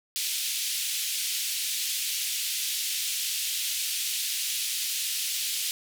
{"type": "band-pass noise", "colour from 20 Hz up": "pink", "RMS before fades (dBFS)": -30, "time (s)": [0.16, 5.71], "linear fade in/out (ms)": 0, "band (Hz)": [2800, 16000], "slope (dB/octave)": 24, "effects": []}